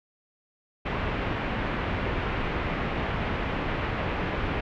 pink low-pass noise, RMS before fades -29 dBFS, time 0.85-4.61 s, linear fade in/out 10 ms, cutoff 2700 Hz, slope 24 dB/octave, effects none

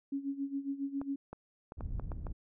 sine tone with tremolo, 277.2 Hz, C#4, in tune, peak -31 dBFS, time 0.12-1.16 s, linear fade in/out 5 ms, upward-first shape sine, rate 7.3 Hz, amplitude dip 80%
clicks, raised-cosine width 1 ms, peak -29 dBFS, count 7, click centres 1.015 / 1.33 / 1.721 / 1.808 / 1.997 / 2.118 / 2.268 s
pink low-pass noise, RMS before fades -39 dBFS, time 1.77-2.33 s, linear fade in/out 10 ms, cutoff 110 Hz, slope 12 dB/octave
effects none

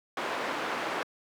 white low-pass noise, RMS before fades -32 dBFS, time 0.17-1.03 s, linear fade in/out 2 ms, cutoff 1500 Hz, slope 12 dB/octave, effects high-pass 300 Hz 12 dB/octave

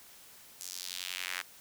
square tone with high-pass filter sweep, 45.52 Hz, F#1, 28 cents flat, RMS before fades -40 dBFS, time 0.6-1.42 s, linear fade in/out 10 ms, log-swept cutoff 6700 to 1700 Hz, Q 1.7, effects white hiss -55 dBFS RMS until 1.6 s

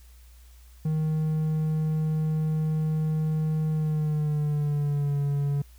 triangle tone with pitch glide, 156.1 to 142.32 Hz, D#3 to C#3, +6 to +46 cents, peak -21 dBFS, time 0.85-5.62 s, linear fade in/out 5 ms, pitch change -160 cents, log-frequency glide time 3.7-5.19 s, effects added 60 Hz sine -48 dBFS peak until 5.78 s + white hiss -60 dBFS RMS until 5.78 s

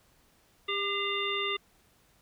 harmonic tone with a mistuned harmonic, 399 Hz, G4, 31 cents sharp, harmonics 1 / 3 / 5 / 7 / 9, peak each -35 / -35 / -35 / -35 / -35 dBFS, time 0.68-1.57 s, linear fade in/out 10 ms, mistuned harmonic 5, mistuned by +50 cents, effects pink hiss -65 dBFS RMS until 2.21 s

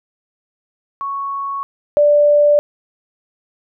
sine tone pair in turn, 1108.7 / 587.3 Hz, C#6 / D5, 0 / 0 cents, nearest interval major seventh, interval 1100 cents, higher first, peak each -20 / -8 dBFS, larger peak second, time 1.01-1.63 / 1.97-2.59 s, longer neither, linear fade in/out 0 ms, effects none

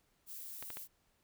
violet noise, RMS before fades -47 dBFS, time 0.26-0.88 s, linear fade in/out 50 ms
clicks, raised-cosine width 0.3 ms, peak -29 dBFS, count 3, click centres 0.626 / 0.703 / 0.771 s
effects pink hiss -75 dBFS RMS until 1.23 s

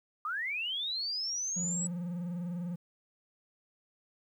sine linear sweep, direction up, 1174.7 to 7902 Hz, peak -32 dBFS, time 0.25-1.87 s, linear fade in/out 2 ms
triangle tone with vibrato, 174.61 Hz, F3, in tune, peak -32 dBFS, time 1.56-2.76 s, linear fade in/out 10 ms, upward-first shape sine, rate 20 Hz, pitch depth 84 cents each way
effects 11-bit

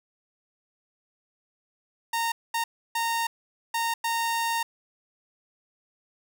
sawtooth tone bursts at uneven times, 922 Hz, A#5, 19 cents flat, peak -21 dBFS, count 5, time 2.13-2.32 / 2.54-2.64 / 2.95-3.27 / 3.74-3.94 / 4.04-4.63 s, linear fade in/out 5 ms, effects none

